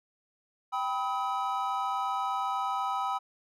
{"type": "chord", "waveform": "triangle", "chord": "G augmented", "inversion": "none", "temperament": "equal with one note detuned", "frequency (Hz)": [784, 987.8, 1275.1], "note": ["G5", "B5", "D#6"], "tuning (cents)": [0, 0, 42], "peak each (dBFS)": -31, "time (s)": [0.72, 3.19], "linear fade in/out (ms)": 20, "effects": []}